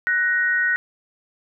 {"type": "tone pair together", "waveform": "sine", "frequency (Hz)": [1486.6, 1879], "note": ["F#6", "A#6"], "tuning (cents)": [8, 13], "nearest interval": "major third", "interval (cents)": 405, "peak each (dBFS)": -20, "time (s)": [0.07, 0.76], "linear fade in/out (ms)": 0, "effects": []}